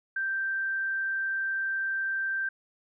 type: tone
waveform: sine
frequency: 1568 Hz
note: G6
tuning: in tune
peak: -27 dBFS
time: 0.16-2.49 s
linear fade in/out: 5 ms
effects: none